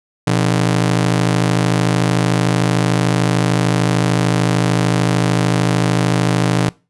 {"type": "ring-modulated tone", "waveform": "sawtooth", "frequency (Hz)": 146.83, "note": "D3", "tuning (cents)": 0, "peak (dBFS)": -6, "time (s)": [0.27, 6.69], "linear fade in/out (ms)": 2, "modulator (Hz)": 26.7, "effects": ["noise-tail reverb RT60 0.3 s tail -23 dB re dry", "resampled to 24000 Hz"]}